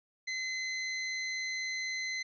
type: tone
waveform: sawtooth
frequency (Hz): 2048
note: C7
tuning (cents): -38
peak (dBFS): -30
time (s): 0.27-2.23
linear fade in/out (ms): 10
effects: resampled to 16000 Hz